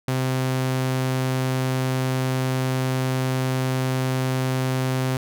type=tone; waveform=sawtooth; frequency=130 Hz; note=C3; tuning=11 cents flat; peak=-17 dBFS; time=0.08-5.17 s; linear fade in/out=2 ms; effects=none